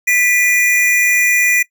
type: tone pair together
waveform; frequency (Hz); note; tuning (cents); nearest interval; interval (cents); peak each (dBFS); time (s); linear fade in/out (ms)
square; 1977 / 2418; B6 / D7; +1 / +50; minor third; 349; -14; 0.07-1.63; 10
effects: noise-tail reverb RT60 0.1 s tail -21 dB re dry